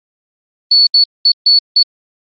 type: tone bursts at uneven times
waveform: sine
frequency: 4435 Hz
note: C#8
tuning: in tune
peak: -5 dBFS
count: 5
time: 0.71-0.87 / 0.94-1.04 / 1.25-1.32 / 1.46-1.59 / 1.76-1.83 s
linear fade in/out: 5 ms
effects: Opus 32 kbps